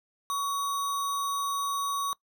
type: tone with sample-and-hold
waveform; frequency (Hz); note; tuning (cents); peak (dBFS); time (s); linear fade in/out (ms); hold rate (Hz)
sine; 1126; C#6; +27; -27; 0.3-2.13; 0; 4900
effects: noise-tail reverb RT60 0.1 s tail -22 dB re dry